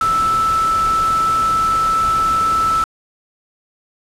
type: tone in noise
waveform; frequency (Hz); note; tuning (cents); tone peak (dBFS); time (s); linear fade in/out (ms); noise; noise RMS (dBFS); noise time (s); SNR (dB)
sine; 1318.5; E6; 0; -13; 0.01-2.84; 2; pink; -28; 0.01-2.84; +12
effects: low-pass 10000 Hz 12 dB/octave